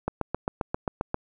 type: click train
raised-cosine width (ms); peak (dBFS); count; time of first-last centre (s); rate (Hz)
1; -12; 9; 0.08-1.144; 7.52
effects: none